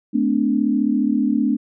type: tone cluster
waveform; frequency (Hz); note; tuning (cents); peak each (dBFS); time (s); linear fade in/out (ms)
sine; 217.3 / 252.3 / 291.4; A3 / B3 / D4; -21 / +37 / -13; -20; 0.13-1.57; 20
effects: none